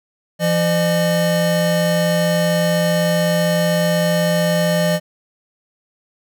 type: tone pair together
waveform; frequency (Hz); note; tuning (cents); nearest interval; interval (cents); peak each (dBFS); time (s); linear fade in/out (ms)
square; 170.05 / 606; F3 / D#5; -46 / -46; octave + minor seventh; 2200; -18; 0.39-5; 50
effects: none